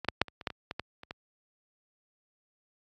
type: clicks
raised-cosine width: 0.3 ms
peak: -20 / -9 / -6 / -27 / -27 / -13 / -23 / -19 / -17 / -28 / -22 dBFS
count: 11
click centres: 0.047 / 0.086 / 0.216 / 0.283 / 0.412 / 0.472 / 0.503 / 0.711 / 0.796 / 1.034 / 1.109 s
effects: high-pass 60 Hz 12 dB/octave + AAC 48 kbps